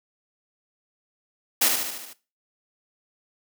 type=noise with echo; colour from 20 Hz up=white; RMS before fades=-19 dBFS; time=1.61-1.69 s; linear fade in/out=10 ms; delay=74 ms; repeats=6; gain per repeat=-4 dB; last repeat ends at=2.134 s; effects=noise-tail reverb RT60 0.3 s tail -18 dB re dry + high-pass 150 Hz 12 dB/octave